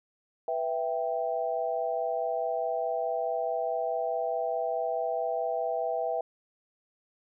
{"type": "chord", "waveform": "sine", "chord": "E minor", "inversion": "second", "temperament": "equal", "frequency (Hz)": [493.9, 659.3, 784], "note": ["B4", "E5", "G5"], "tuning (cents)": [0, 0, 0], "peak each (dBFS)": [-33, -30, -33], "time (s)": [0.48, 6.21], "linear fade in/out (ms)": 2, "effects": []}